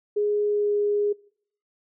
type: tone with pitch glide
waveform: sine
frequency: 415.4 to 412.5 Hz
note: G#4 to G#4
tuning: 0 to -12 cents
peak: -20 dBFS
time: 0.16-1.13 s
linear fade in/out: 10 ms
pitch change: -12 cents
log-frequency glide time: 0.47-0.74 s
effects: noise-tail reverb RT60 0.6 s tail -23 dB re dry